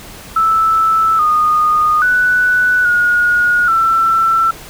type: tone with pitch steps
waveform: sine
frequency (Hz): 1316 / 1230 / 1485 / 1442 / 1338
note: E6 / D#6 / F#6 / F#6 / E6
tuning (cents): -3 / -20 / +6 / -45 / +25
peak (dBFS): -9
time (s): 0.36-4.51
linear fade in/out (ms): 5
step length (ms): 830
effects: pink hiss -34 dBFS RMS until 4.69 s